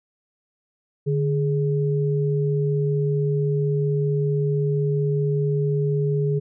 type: tone pair together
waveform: sine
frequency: 147.4 / 416.9 Hz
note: D3 / G#4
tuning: +7 / +7 cents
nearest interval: octave + tritone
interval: 1800 cents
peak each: -20 / -24 dBFS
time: 1.06-6.4 s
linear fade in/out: 20 ms
effects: none